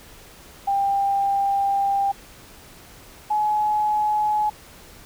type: tone pair in turn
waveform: sine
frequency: 794 / 846.1 Hz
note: G5 / G#5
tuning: +22 / +32 cents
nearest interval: minor second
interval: 110 cents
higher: second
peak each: -18 dBFS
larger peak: neither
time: 0.67-2.12 / 3.3-4.5 s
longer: first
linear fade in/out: 10 ms
effects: pink hiss -46 dBFS RMS until 5.05 s